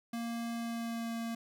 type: tone with pitch glide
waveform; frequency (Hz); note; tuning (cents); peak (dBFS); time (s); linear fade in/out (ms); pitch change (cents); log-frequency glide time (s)
square; 232.8 to 229.9; A#3 to A#3; -2 to -24; -36; 0.13-1.35; 5; -22; 0.54-1.13
effects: none